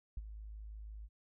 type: tone with ADSR envelope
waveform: sine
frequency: 53 Hz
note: G#1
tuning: 36 cents sharp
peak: -35 dBFS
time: 0.17-1.09 s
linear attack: 4 ms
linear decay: 31 ms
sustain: -10 dB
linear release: 46 ms
effects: none